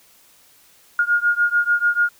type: beating tone pair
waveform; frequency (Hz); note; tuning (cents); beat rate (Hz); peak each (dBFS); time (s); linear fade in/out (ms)
sine; 1422 / 1428.8; F6 / F6; +31 / +39; 6.8; -18 / -19; 0.99-2.09; 2
effects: white hiss -53 dBFS RMS until 2.19 s